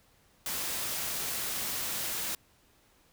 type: noise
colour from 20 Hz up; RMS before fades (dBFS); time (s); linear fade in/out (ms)
white; -34; 0.46-2.35; 2
effects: pink hiss -65 dBFS RMS until 3.12 s